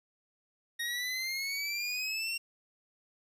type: exponential sweep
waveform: 25% pulse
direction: up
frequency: 1864.7 to 2754 Hz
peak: -29 dBFS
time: 0.79-2.38 s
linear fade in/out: 10 ms
effects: resampled to 32000 Hz + 10-bit